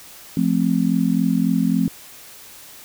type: chord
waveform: sine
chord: F major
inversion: none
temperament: just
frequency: 174.61 / 218.3 / 261.9 Hz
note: F3 / A3 / C4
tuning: 0 / -13 / +2 cents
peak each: -20 / -20 / -20 dBFS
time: 0.37-1.88 s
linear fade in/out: 2 ms
effects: white hiss -42 dBFS RMS until 2.84 s